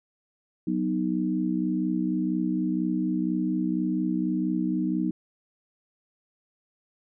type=chord; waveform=sine; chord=B major; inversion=second; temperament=equal; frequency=185 / 246.9 / 311.1 Hz; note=F#3 / B3 / D#4; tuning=0 / 0 / 0 cents; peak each=-28 / -29 / -27 dBFS; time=0.67-5.11 s; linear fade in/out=5 ms; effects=none